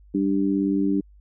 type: harmonic tone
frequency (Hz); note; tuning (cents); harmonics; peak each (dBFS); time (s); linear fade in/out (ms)
98; G2; 0; 2 / 3 / 4; -24 / -21 / -30; 0.14-1.01; 10
effects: added 50 Hz sine -48 dBFS peak until 1.2 s